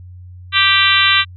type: harmonic tone with a mistuned harmonic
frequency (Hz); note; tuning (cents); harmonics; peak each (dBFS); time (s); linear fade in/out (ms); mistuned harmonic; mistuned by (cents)
392; G4; 0; 3 / 4 / 5 / 6 / 7 / 8 / 9 / 10; -18 / -18 / -18 / -18 / -18 / -18 / -18 / -18; 0.52-1.25; 50; 8; -19
effects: added 90 Hz sine -33 dBFS peak until 1.36 s